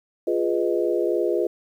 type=chord; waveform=sine; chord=F half-diminished seventh; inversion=none; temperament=equal with one note detuned; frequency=349.2 / 412.7 / 493.9 / 622.3 Hz; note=F4 / Ab4 / Cb5 / Eb5; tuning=0 / -11 / 0 / 0 cents; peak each=-23 / -25 / -26 / -28 dBFS; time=0.27-1.47 s; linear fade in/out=5 ms; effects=9-bit